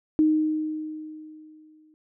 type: tone with exponential decay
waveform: sine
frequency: 310 Hz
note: D#4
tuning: 6 cents flat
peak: -15 dBFS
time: 0.19-1.94 s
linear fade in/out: 0 ms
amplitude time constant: 380 ms
effects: none